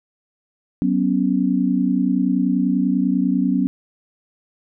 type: chord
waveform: sine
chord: F# suspended fourth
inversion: none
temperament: equal with one note detuned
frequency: 187.36 / 246.9 / 277.2 Hz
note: F#3 / B3 / C#4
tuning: +22 / 0 / 0 cents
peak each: -20 dBFS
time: 0.82-3.67 s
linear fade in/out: 0 ms
effects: none